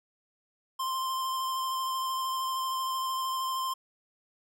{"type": "tone with vibrato", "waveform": "square", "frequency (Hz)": 1047, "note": "C6", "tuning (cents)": 1, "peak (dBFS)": -30, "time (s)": [0.79, 3.74], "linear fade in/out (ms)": 10, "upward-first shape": "square", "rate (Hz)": 13, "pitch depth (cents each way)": 10, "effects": []}